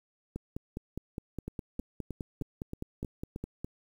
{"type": "two click trains", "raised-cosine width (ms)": 3, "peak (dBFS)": [-23, -24], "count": [17, 7], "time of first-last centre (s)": [[0.36, 3.645], [1.48, 3.361]], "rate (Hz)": [4.87, 3.19], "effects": ["9-bit"]}